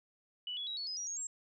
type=tone with pitch steps; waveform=sine; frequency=2960 / 3381 / 3861 / 4409 / 5036 / 5751 / 6569 / 7502 Hz; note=F#7 / G#7 / B7 / C#8 / D#8 / F8 / G#8 / A#8; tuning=0 / +30 / -40 / -10 / +20 / +50 / -20 / +10 cents; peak=-37 dBFS; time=0.47-1.27 s; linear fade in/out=2 ms; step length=100 ms; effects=none